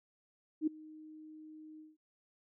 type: tone with ADSR envelope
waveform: sine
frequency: 310.6 Hz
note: D#4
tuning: 3 cents flat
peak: -26 dBFS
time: 0.61-1.97 s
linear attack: 61 ms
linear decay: 8 ms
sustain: -23 dB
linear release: 180 ms
effects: none